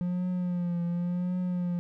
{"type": "tone with vibrato", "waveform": "triangle", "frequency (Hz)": 176.7, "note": "F3", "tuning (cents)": 21, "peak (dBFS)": -25, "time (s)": [0.01, 1.79], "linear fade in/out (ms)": 0, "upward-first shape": "triangle", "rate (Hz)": 0.91, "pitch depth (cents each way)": 52, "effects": []}